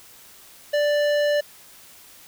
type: tone with hard clipping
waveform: sine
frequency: 587.3 Hz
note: D5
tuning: in tune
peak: -20 dBFS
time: 0.73-1.41 s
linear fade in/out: 10 ms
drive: 14 dB
effects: white hiss -48 dBFS RMS until 2.27 s